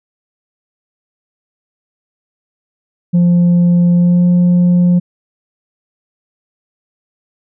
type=tone with pitch glide; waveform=sine; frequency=174.61 to 176.95 Hz; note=F3 to F3; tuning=0 to +23 cents; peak=-4 dBFS; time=3.13-5 s; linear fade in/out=20 ms; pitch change=+23 cents; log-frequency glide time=3.94-4.25 s; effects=tanh soft clip ceiling -6 dBFS